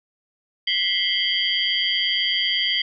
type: tone cluster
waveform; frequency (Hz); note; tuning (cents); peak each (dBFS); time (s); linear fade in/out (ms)
sine; 1968 / 2106 / 3050 / 3238 / 4732; B6 / C7 / G7 / G#7 / D8; -7 / +11 / -48 / -45 / +12; -29 / -28 / -25 / -22 / -30; 0.67-2.82; 5
effects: none